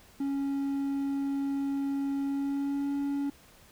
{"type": "tone with pitch glide", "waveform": "triangle", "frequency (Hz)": [277.2, 281.6], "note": ["C#4", "C#4"], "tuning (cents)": [0, 27], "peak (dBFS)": -26, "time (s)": [0.2, 3.3], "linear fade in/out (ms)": 5, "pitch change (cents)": 27, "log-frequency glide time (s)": [2.25, 2.91], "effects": ["pink hiss -57 dBFS RMS until 3.71 s"]}